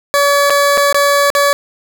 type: tone with dropouts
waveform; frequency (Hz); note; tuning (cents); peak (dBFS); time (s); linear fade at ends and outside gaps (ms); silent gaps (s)
20% pulse; 569; C#5; +45; -4; 0.14-1.53; 0; 0.498-0.504 / 0.773-0.778 / 0.927-0.945 / 1.302-1.351
effects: none